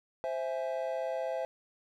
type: chord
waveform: triangle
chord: C augmented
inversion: none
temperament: equal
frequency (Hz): 523.3 / 659.3 / 830.6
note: C5 / E5 / G#5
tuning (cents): 0 / 0 / 0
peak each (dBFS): -33 / -33 / -39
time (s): 0.24-1.45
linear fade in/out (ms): 0
effects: none